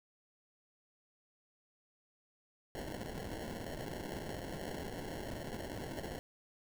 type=noise with sample-and-hold; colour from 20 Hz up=white; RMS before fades=-43 dBFS; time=2.75-6.19 s; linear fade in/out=0 ms; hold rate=1225 Hz; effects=none